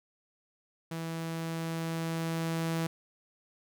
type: tone with level ramp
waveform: sawtooth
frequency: 164.1 Hz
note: E3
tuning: 8 cents flat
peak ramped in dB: -31 to -25 dBFS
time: 0.91-2.87 s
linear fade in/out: 5 ms
effects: none